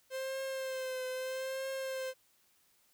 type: tone with vibrato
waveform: 45% pulse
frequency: 523.3 Hz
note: C5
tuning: in tune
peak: -36 dBFS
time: 0.1-2.14 s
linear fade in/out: 50 ms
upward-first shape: triangle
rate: 0.78 Hz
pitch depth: 39 cents each way
effects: white hiss -70 dBFS RMS until 2.93 s